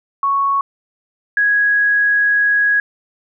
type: tone pair in turn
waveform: sine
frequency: 1108.7 / 1661.2 Hz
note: C#6 / G#6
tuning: 0 / 0 cents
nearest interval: perfect fifth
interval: 700 cents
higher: second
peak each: -13 / -11 dBFS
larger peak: second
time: 0.23-0.61 / 1.37-2.8 s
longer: second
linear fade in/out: 2 ms
effects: none